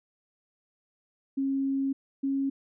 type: tone pair in turn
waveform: sine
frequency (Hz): 271.8 / 273.3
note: C#4 / C#4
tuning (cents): -34 / -24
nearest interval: unison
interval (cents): 10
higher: second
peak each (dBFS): -25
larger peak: neither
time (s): 1.37-1.93 / 2.23-2.5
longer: first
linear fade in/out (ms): 10
effects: none